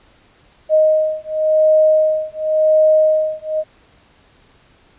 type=beating tone pair; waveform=sine; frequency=622.3 / 623.22 Hz; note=D#5 / D#5; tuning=0 / +3 cents; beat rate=0.92 Hz; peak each=-14 dBFS; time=0.69-3.64 s; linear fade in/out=50 ms; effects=pink hiss -52 dBFS RMS until 4.98 s + resampled to 8000 Hz